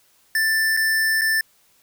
square tone with dropouts, 1770 Hz, A6, 10 cents sharp, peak -18 dBFS, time 0.35-1.41 s, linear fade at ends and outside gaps 2 ms, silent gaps 0.767-0.772 / 1.212-1.217 s, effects white hiss -59 dBFS RMS until 1.82 s

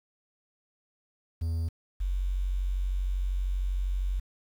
triangle / sine tone pair in turn, 82.41 / 46.38 Hz, E2 / F#1, 0 / +5 cents, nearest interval minor seventh, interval 995 cents, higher first, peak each -25 / -26 dBFS, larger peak first, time 1.41-1.69 / 2-4.2 s, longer second, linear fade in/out 10 ms, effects 9-bit

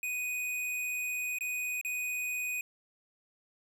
square tone with dropouts, 2489 Hz, D#7, in tune, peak -33 dBFS, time 0.03-2.61 s, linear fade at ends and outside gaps 2 ms, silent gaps 1.386-1.408 / 1.813-1.848 s, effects none

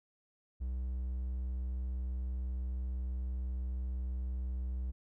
triangle tone, 63 Hz, B1, 35 cents sharp, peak -32 dBFS, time 0.6-4.92 s, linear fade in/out 20 ms, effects none

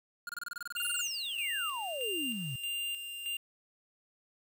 square tone bursts, 1429 Hz, F6, 39 cents sharp, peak -38 dBFS, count 16, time 0.27-1.012 s, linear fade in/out 2 ms, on 22 ms, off 26 ms
square tone with tremolo, 2794 Hz, F7, in tune, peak -34 dBFS, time 0.76-3.37 s, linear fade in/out 5 ms, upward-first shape square, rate 1.6 Hz, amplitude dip 50%
sine exponential sweep, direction down, 11640 to 121.6 Hz, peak -36 dBFS, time 0.82-2.56 s, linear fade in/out 5 ms
effects 9-bit

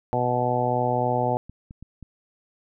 harmonic tone, 123.47 Hz, B2, in tune, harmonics 1 / 2 / 3 / 4 / 5 / 6 / 7, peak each -28 / -31 / -32 / -28 / -28 / -27 / -27 dBFS, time 0.13-1.37 s, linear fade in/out 0 ms
clicks, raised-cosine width 5 ms, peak -28 dBFS, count 4, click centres 1.496 / 1.709 / 1.826 / 2.027 s
effects none

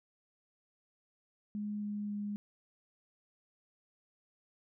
sine tone with pitch steps, 208.2 / 207 / 205.8 Hz, G#3 / G#3 / G#3, +5 / -5 / -16 cents, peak -35 dBFS, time 1.55-2.36 s, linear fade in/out 0 ms, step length 270 ms, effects none

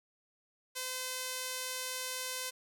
sawtooth tone with band-pass filter, 512 Hz, C5, 38 cents flat, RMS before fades -39 dBFS, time 0.75-2.51 s, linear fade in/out 20 ms, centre 8800 Hz, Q 0.53, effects none

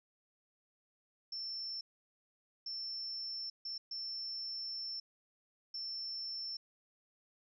sine tone bursts at uneven times, 5370 Hz, E8, 31 cents sharp, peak -39 dBFS, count 5, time 1.32-1.81 / 2.66-3.5 / 3.65-3.78 / 3.91-5 / 5.74-6.57 s, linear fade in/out 5 ms, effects none

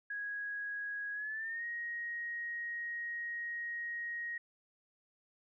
sine tone with pitch glide, 1657 to 1881.5 Hz, G#6 to A#6, -4 to +16 cents, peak -37 dBFS, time 0.1-4.38 s, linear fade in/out 5 ms, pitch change +220 cents, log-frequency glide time 1.13-1.65 s, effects none

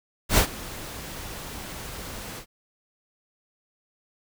pink noise with ADSR envelope, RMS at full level -17 dBFS, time 0.29-2.46 s, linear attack 86 ms, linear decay 90 ms, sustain -20 dB, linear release 87 ms, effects none

